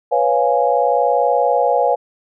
sine chord, C# dominant seventh, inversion third, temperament equal, 493.9 / 554.4 / 698.5 / 830.6 Hz, B4 / C#5 / E#5 / G#5, 0 / 0 / 0 / 0 cents, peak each -18 dBFS, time 0.11-1.96 s, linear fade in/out 20 ms, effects none

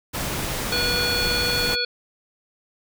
pink noise, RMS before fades -27 dBFS, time 0.13-1.76 s, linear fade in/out 20 ms
harmonic tone, 485.6 Hz, B4, 29 cents flat, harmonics 1 / 3 / 5 / 7 / 9, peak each -30 / -28 / -30 / -30 / -24 dBFS, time 0.72-1.85 s, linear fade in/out 5 ms
effects none

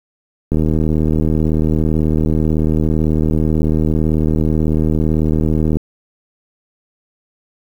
click train, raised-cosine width 3 ms, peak -4 dBFS, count 411, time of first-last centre 0.52-5.77 s, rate 78.1 Hz, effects 7-bit

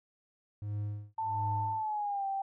triangle tone with tremolo, 103.83 Hz, G#2, in tune, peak -30 dBFS, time 0.62-1.85 s, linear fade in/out 0 ms, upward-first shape sine, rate 1.4 Hz, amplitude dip 100%
sine tone with pitch glide, 888 to 782 Hz, A5 to G5, +16 to -4 cents, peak -31 dBFS, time 1.18-2.42 s, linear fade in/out 5 ms, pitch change -220 cents, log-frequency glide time 1.74-2.26 s
effects none

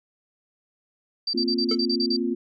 sine tone bursts, 4667 Hz, D8, 12 cents flat, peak -23 dBFS, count 9, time 1.27-2.167 s, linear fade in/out 5 ms, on 65 ms, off 39 ms
sine chord, Bb suspended second, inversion none, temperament equal, 233.1 / 261.6 / 349.2 Hz, Bb3 / C4 / F4, 0 / 0 / 0 cents, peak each -27 / -27 / -27 dBFS, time 1.34-2.35 s, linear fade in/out 10 ms
square tone with exponential decay, 440 Hz, A4, in tune, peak -24 dBFS, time 1.71-1.79 s, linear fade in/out 5 ms, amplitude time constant 17 ms
effects resampled to 16000 Hz

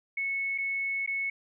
sine tone with dropouts, 2202 Hz, C#7, 12 cents flat, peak -28 dBFS, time 0.17-1.3 s, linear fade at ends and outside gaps 5 ms, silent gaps 0.579-0.583 / 1.063-1.075 s, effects none

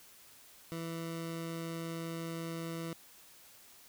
20% pulse tone, 165.4 Hz, E3, 6 cents sharp, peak -33 dBFS, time 0.72-2.93 s, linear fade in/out 0 ms, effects white hiss -58 dBFS RMS until 3.88 s

